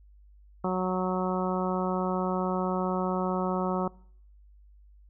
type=harmonic tone; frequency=184.5 Hz; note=F#3; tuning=5 cents flat; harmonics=1 / 2 / 3 / 4 / 5 / 6 / 7; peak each=-29 / -32 / -34 / -35 / -36 / -37 / -37 dBFS; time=0.64-3.88 s; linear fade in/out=5 ms; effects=noise-tail reverb RT60 0.6 s tail -23 dB re dry + added 50 Hz sine -52 dBFS peak until 5.09 s